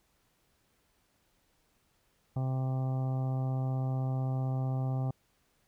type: harmonic tone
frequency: 130.81 Hz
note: C3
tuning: in tune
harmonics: 1 / 2 / 3 / 4 / 5 / 6 / 7 / 8 / 9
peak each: -29 / -41 / -49 / -48 / -46 / -45 / -57 / -57 / -55 dBFS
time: 2.36-5.11 s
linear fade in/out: 5 ms
effects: pink hiss -72 dBFS RMS until 5.67 s